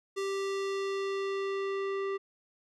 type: tone with low-pass filter sweep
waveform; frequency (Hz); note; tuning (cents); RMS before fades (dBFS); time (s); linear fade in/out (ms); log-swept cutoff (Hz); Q
square; 392; G4; 0; -33; 0.16-2.18; 20; 7800 to 2100; 0.89
effects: none